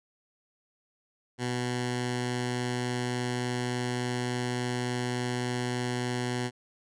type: tone with notch filter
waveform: 10% pulse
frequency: 123.47 Hz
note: B2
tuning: in tune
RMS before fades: -31 dBFS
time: 1.38-6.51 s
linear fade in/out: 50 ms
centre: 570 Hz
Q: 1.8
effects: resampled to 22050 Hz